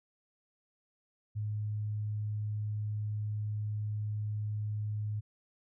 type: tone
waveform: sine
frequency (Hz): 105.7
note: G#2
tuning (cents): +31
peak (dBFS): -32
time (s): 1.35-5.21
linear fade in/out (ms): 20
effects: none